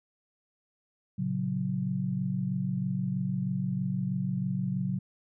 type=chord; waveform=sine; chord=F# major; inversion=first; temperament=just; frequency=115.62 / 138.75 / 185 Hz; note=A#2 / C#3 / F#3; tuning=-14 / +2 / 0 cents; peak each=-36 / -32 / -30 dBFS; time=1.18-4.99 s; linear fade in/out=10 ms; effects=none